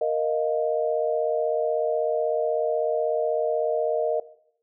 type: chord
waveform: sine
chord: Bb suspended fourth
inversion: none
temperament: equal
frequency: 466.2 / 622.3 / 698.5 Hz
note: Bb4 / Eb5 / F5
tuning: 0 / 0 / 0 cents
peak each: -25 / -24 / -30 dBFS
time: 0.01-4.2 s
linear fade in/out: 5 ms
effects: noise-tail reverb RT60 0.7 s tail -18 dB re dry